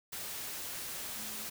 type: tone in noise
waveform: sine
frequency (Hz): 214.5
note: A3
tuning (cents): -44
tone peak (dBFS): -52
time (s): 1.16-1.45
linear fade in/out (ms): 10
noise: white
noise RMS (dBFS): -41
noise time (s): 0.12-1.5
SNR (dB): -14
effects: none